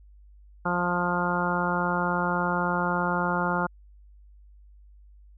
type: harmonic tone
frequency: 176.4 Hz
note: F3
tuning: 18 cents sharp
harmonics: 1 / 2 / 3 / 4 / 5 / 6 / 7 / 8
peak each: -29 / -34 / -33 / -34 / -30 / -33 / -33 / -30 dBFS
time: 0.65-3.67 s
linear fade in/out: 10 ms
effects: added 50 Hz sine -49 dBFS peak until 5.37 s